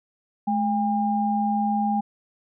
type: tone pair together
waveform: sine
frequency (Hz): 213.5 / 806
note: G#3 / G5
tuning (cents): +48 / +48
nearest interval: octave + major seventh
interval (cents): 2300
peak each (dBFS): -23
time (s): 0.47-2.01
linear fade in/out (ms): 10
effects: none

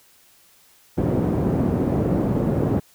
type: band-pass noise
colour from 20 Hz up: pink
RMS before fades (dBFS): -21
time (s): 0.97-2.8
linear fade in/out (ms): 10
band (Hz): 110 to 410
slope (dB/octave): 12
effects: white hiss -55 dBFS RMS until 2.94 s

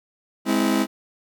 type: chord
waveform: 40% pulse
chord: Ab augmented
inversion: none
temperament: just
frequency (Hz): 207.7 / 259.6 / 324.5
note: Ab3 / C4 / E4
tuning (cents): 0 / -13 / -27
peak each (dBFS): -22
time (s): 0.45-0.87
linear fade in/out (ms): 50
effects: none

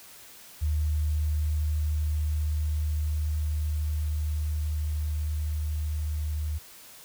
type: tone with level ramp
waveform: sine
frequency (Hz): 76.1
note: D#2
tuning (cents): -38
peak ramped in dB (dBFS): -23 to -27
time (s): 0.61-6.59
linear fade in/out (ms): 20
effects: white hiss -49 dBFS RMS until 7.04 s

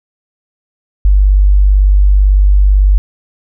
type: tone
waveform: sine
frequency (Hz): 49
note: G1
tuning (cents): 0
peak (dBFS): -4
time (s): 1.05-2.98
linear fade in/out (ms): 0
effects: none

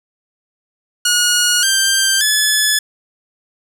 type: tone with pitch steps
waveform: 10% pulse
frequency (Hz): 1445 / 1575.8 / 1718.4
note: F#6 / G6 / A6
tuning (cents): -41 / +9 / -41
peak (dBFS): -3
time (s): 1.05-2.79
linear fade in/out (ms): 5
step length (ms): 580
effects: none

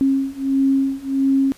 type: beating tone pair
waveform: sine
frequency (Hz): 270 / 271.5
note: C#4 / C#4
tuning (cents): -45 / -36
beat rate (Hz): 1.5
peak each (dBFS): -19 / -18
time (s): 0.01-1.52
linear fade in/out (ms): 0
effects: pink hiss -47 dBFS RMS until 1.57 s + resampled to 32000 Hz

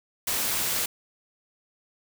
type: noise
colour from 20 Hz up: white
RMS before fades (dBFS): -27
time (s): 0.27-0.86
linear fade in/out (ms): 5
effects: none

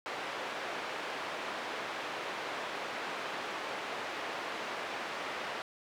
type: band-pass noise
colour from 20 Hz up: pink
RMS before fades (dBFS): -39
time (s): 0.06-5.62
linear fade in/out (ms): 0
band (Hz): 490 to 2800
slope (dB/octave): 12
effects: none

